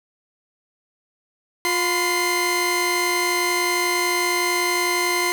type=tone cluster; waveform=sawtooth; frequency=354.4 / 1012 / 2095 Hz; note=F4 / B5 / C7; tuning=+25 / +42 / +2 cents; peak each=-20 / -21 / -19 dBFS; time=1.65-5.32 s; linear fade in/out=0 ms; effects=8-bit